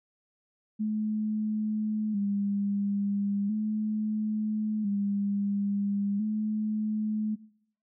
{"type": "tone with vibrato", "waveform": "sine", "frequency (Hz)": 207.7, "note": "G#3", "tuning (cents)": 0, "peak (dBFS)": -26, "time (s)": [0.79, 7.36], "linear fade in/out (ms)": 20, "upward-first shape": "square", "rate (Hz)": 0.37, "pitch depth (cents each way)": 55, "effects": ["noise-tail reverb RT60 0.7 s tail -21 dB re dry"]}